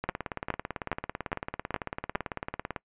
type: two click trains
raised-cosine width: 0.5 ms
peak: -17 / -12 dBFS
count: 50 / 6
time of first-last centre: 0.04-2.762 / 0.09-2.156 s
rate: 18 / 2.42 Hz
effects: noise-tail reverb RT60 0.1 s tail -23 dB re dry + resampled to 8000 Hz